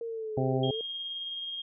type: exponential two-way sweep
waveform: sine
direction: down then up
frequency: 466.2 to 399 to 459.2 Hz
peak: -33 dBFS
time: 0.01-0.81 s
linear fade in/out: 2 ms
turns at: 0.63 s
type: harmonic tone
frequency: 130.6 Hz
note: C3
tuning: 3 cents flat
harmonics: 1 / 2 / 3 / 4 / 5 / 6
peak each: -29 / -32 / -34 / -35 / -36 / -37 dBFS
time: 0.37-0.71 s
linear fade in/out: 5 ms
type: tone with tremolo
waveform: sine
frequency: 3237 Hz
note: G#7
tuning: 45 cents flat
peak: -33 dBFS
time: 0.63-1.62 s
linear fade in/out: 5 ms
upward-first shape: sine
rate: 19 Hz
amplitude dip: 25%
effects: none